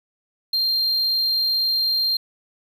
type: tone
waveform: triangle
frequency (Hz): 4186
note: C8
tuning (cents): 0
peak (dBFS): -17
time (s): 0.53-2.17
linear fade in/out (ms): 5
effects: 8-bit